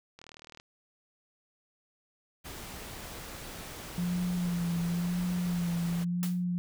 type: click train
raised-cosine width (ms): 0.2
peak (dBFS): -31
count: 17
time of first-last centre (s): 0.19-0.599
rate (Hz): 39.1
type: noise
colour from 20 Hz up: pink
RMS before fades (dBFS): -43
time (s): 2.44-6.05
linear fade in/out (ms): 20
type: tone with vibrato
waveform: sine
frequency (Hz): 174.61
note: F3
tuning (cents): 0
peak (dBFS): -28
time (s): 3.98-6.58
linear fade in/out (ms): 0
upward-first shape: sine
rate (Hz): 0.95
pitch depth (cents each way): 39
type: noise with exponential decay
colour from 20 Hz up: white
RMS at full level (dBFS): -36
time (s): 6.23-6.44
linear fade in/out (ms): 0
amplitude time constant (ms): 44
effects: none